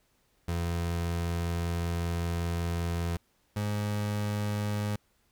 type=tone pair in turn; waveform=30% pulse; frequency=85.2 / 104.04 Hz; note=F2 / G#2; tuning=-42 / +4 cents; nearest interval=minor third; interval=346 cents; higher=second; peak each=-26 dBFS; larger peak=neither; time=0.48-3.17 / 3.56-4.96 s; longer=first; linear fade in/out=5 ms; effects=pink hiss -70 dBFS RMS until 5.31 s